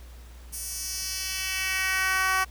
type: tone with high-pass filter sweep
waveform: 10% pulse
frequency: 377.9 Hz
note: F#4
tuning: 37 cents sharp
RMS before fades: -28 dBFS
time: 0.52-2.45 s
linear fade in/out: 20 ms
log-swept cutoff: 8800 to 990 Hz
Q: 1.5
effects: added 60 Hz sine -43 dBFS peak until 2.5 s + pink hiss -54 dBFS RMS until 2.5 s